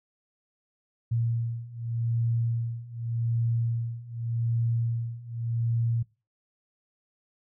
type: beating tone pair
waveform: sine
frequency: 115.8 / 116.65 Hz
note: A#2 / A#2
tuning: -11 / +2 cents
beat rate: 0.85 Hz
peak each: -30 / -28 dBFS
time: 1.11-6.03 s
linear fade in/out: 10 ms
effects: noise-tail reverb RT60 0.3 s tail -22 dB re dry